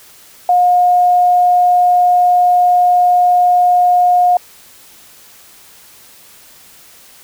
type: tone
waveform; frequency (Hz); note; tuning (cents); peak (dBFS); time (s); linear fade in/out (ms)
sine; 716; F5; +43; -7; 0.49-4.37; 2
effects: white hiss -42 dBFS RMS until 7.23 s